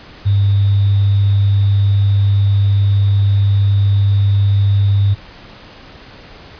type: tone with sample-and-hold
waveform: sine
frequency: 100 Hz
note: G2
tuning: 35 cents sharp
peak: -9 dBFS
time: 0.25-5.15 s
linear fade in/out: 20 ms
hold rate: 3675 Hz
effects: pink hiss -38 dBFS RMS until 6.59 s + resampled to 11025 Hz